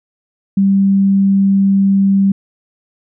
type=tone; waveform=sine; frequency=195.9 Hz; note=G3; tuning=1 cent flat; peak=-8 dBFS; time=0.57-2.32 s; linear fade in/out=5 ms; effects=none